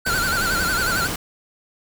square tone with vibrato, 1450 Hz, F#6, 35 cents flat, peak -21 dBFS, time 0.05-1.08 s, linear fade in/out 20 ms, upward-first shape sine, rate 11 Hz, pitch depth 110 cents each way
pink noise, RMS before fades -26 dBFS, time 0.06-1.16 s, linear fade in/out 5 ms
effects none

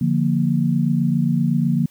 sine chord, Bb major, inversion first, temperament equal, 146.83 / 174.61 / 233.1 Hz, D3 / F3 / Bb3, 0 / 0 / 0 cents, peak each -20 dBFS, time 0.01-1.86 s, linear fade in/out 5 ms, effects white hiss -55 dBFS RMS until 1.9 s

